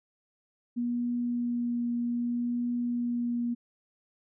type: tone with vibrato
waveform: sine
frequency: 240 Hz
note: B3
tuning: 49 cents flat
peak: -27 dBFS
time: 0.76-3.55 s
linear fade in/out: 20 ms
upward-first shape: triangle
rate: 0.64 Hz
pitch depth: 12 cents each way
effects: none